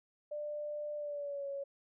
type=tone with pitch glide; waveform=sine; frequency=594 to 557.4 Hz; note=D5 to C#5; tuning=+20 to +9 cents; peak=-37 dBFS; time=0.31-1.64 s; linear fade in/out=10 ms; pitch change=-111 cents; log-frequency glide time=0.96-1.47 s; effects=none